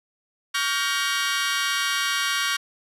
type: chord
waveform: 20% pulse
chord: G half-diminished seventh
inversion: second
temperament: just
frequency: 1128.9 / 1411.2 / 1568 / 1881.6 Hz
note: Db6 / F6 / G6 / Bb6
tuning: +31 / +18 / 0 / +16 cents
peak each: -23 dBFS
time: 0.54-2.57 s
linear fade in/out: 10 ms
effects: low-pass 11000 Hz 12 dB/octave